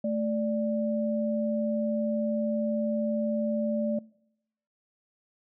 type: tone pair together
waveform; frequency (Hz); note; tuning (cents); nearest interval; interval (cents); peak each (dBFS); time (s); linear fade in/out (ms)
sine; 220 / 587.3; A3 / D5; 0 / 0; octave + perfect fourth; 1700; -28 / -29; 0.04-3.99; 5
effects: noise-tail reverb RT60 0.8 s tail -24 dB re dry